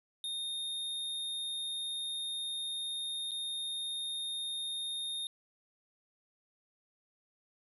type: tone with dropouts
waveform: square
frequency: 3679 Hz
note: A#7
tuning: 24 cents flat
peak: -36 dBFS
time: 0.24-5.27 s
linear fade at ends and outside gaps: 1 ms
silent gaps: 3.31-3.316 s
effects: resampled to 32000 Hz